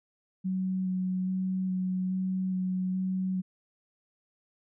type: tone with vibrato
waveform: sine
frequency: 186.1 Hz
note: F#3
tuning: 10 cents sharp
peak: -27 dBFS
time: 0.44-3.42 s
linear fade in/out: 20 ms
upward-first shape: square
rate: 1.2 Hz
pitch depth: 10 cents each way
effects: none